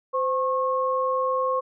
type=tone pair together; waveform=sine; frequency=516.3 / 1087 Hz; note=C5 / C#6; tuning=-23 / -34 cents; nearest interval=octave + minor second; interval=1289 cents; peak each=-24 dBFS; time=0.13-1.61 s; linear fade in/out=20 ms; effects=none